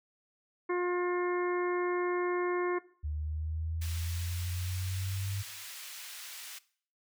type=harmonic tone; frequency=356 Hz; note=F4; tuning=33 cents sharp; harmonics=1 / 2 / 3 / 4 / 5 / 6; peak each=-29 / -43 / -36 / -45 / -43 / -42 dBFS; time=0.69-2.79 s; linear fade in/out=10 ms
type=exponential sweep; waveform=sine; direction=up; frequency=74.4 to 99.8 Hz; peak=-32 dBFS; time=3.03-5.43 s; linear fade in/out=20 ms
type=high-pass noise; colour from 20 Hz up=pink; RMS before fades=-45 dBFS; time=3.81-6.59 s; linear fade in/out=10 ms; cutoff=2100 Hz; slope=12 dB/octave
effects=noise-tail reverb RT60 0.5 s tail -19 dB re dry